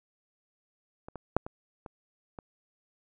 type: clicks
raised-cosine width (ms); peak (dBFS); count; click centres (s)
1; -28 / -25 / -8 / -25 / -27 / -27; 6; 1.085 / 1.157 / 1.366 / 1.465 / 1.862 / 2.388
effects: none